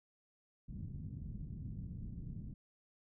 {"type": "low-pass noise", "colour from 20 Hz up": "white", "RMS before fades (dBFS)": -45, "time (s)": [0.68, 2.54], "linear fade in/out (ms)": 10, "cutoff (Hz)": 180, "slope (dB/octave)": 24, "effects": []}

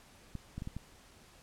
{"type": "clicks", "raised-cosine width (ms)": 5, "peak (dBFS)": -27, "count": 5, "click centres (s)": [0.353, 0.58, 0.621, 0.674, 0.766], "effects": ["pink hiss -59 dBFS RMS until 1.42 s", "low-pass 11000 Hz 12 dB/octave"]}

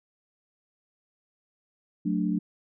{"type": "chord", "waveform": "sine", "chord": "D major", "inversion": "first", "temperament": "just", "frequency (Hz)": [183.54, 220.2, 293.7], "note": ["F#3", "A3", "D4"], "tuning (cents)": [-14, 2, 0], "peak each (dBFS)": [-27, -29, -29], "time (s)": [2.05, 2.39], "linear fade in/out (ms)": 10, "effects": []}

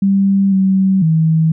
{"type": "tone with pitch steps", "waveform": "sine", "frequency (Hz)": [196.1, 191.3, 160.3], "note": ["G3", "G3", "E3"], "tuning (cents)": [1, -42, -48], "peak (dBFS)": -9, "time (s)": [0.02, 1.52], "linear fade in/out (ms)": 5, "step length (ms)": 500, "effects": []}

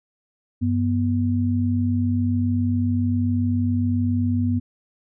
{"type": "tone pair together", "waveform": "sine", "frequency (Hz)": [96.95, 244.3], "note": ["G2", "B3"], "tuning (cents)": [-19, -19], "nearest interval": "octave + major third", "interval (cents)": 1600, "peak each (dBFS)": -21, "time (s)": [0.61, 4.6], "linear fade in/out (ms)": 20, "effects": []}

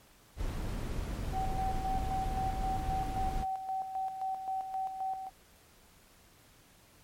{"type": "noise", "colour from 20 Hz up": "brown", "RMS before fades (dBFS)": -35, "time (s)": [0.36, 3.46], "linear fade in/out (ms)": 50}
{"type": "tone with tremolo", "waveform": "sine", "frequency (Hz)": 763, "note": "G5", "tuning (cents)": -47, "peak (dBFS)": -31, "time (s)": [1.32, 5.3], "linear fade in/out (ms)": 50, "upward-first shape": "square", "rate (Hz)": 3.8, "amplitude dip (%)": 55}
{"effects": ["pink hiss -61 dBFS RMS until 7.03 s", "MP3 64 kbps"]}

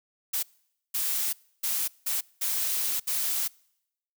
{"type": "noise bursts at uneven times", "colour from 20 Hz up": "blue", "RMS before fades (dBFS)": -28, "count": 6, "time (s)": [[0.33, 0.43], [0.94, 1.33], [1.63, 1.88], [2.06, 2.21], [2.41, 3], [3.07, 3.48]], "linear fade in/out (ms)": 10, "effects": ["noise-tail reverb RT60 0.8 s tail -26 dB re dry"]}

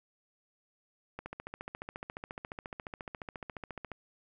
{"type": "click train", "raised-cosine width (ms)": 0.5, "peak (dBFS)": -25, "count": 40, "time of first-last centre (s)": [1.19, 3.917], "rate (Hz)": 14.3, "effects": []}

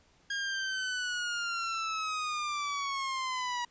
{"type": "linear sweep", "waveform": "sawtooth", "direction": "down", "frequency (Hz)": [1628, 960], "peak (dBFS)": -28, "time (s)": [0.3, 3.65], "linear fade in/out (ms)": 5, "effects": ["pink hiss -65 dBFS RMS until 3.7 s", "resampled to 16000 Hz"]}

